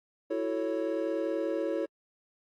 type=chord; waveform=triangle; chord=F# minor seventh; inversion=third; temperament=equal; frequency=329.6 / 370 / 440 / 554.4 Hz; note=E4 / F#4 / A4 / C#5; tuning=0 / 0 / 0 / 0 cents; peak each=-31 / -35 / -33 / -31 dBFS; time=0.3-1.86 s; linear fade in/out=10 ms; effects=AAC 48 kbps